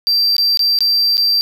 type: tone with dropouts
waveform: triangle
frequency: 4699 Hz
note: D8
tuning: in tune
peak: -10 dBFS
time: 0.07-1.41 s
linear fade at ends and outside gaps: 0 ms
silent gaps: 0.366-0.382 / 0.573-0.593 / 0.788-0.806 / 1.17-1.179 s
effects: none